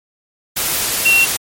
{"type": "tone in noise", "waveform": "sine", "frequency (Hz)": 2730, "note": "F7", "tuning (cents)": -40, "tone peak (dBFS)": -9, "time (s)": [1.05, 1.25], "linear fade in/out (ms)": 10, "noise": "white", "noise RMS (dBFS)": -18, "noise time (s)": [0.56, 1.37], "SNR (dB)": 6, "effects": ["MP3 64 kbps"]}